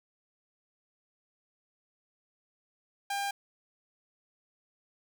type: tone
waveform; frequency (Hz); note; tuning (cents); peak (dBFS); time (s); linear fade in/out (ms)
sawtooth; 800; G5; +35; -27; 3.1-3.31; 5
effects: none